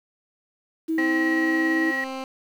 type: tone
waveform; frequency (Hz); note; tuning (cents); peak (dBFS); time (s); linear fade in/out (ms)
sine; 322.2; E4; -39; -21; 0.88-1.92; 20
type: tone with tremolo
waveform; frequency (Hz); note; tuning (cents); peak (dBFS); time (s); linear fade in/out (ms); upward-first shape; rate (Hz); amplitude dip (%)
sine; 1907; A#6; +39; -22; 0.98-2.04; 2; triangle; 18; 40
type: tone with pitch glide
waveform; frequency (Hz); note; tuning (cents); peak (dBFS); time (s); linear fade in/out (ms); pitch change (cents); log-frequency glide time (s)
15% pulse; 261.5 to 263.8; C4 to C4; -1 to +14; -23; 0.98-2.24; 2; +15; 1.67-1.96
effects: low-pass 5000 Hz 12 dB/octave + 8-bit